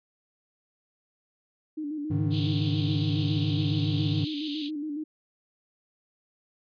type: tone with vibrato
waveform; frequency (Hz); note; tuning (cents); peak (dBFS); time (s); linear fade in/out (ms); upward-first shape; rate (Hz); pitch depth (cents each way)
sine; 299.5; D4; +34; -30; 1.77-5.04; 10; square; 7.2; 56
type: chord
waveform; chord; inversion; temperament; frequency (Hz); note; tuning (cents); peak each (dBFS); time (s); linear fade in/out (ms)
triangle; Ab suspended fourth; none; just; 103.83 / 138.43 / 155.74; Ab2 / Db3 / Eb3; 0 / -2 / +2; -26 / -30 / -26; 2.1-4.25; 10
type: band-pass noise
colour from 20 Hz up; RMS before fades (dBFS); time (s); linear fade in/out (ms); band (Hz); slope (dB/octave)
pink; -39; 2.3-4.71; 50; 3000 to 4200; 48
effects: resampled to 11025 Hz